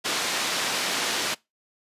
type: band-pass noise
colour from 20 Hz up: white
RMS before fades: -27 dBFS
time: 0.04-1.35 s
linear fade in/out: 20 ms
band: 210 to 5100 Hz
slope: 12 dB/octave
effects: noise-tail reverb RT60 0.2 s tail -22 dB re dry + resampled to 32000 Hz